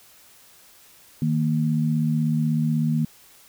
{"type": "tone pair together", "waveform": "sine", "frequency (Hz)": [155.56, 231.8], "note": ["D#3", "A#3"], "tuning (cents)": [0, -10], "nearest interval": "perfect fifth", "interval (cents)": 690, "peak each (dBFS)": [-21, -23], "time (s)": [1.22, 3.05], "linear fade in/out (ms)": 2, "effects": ["white hiss -52 dBFS RMS until 3.48 s"]}